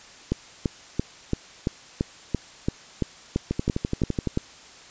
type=two click trains; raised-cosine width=3 ms; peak=-11 / -9 dBFS; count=10 / 13; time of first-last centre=3.51-4.273 / 0.32-4.374 s; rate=11.8 / 2.96 Hz; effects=white hiss -47 dBFS RMS until 4.9 s + resampled to 16000 Hz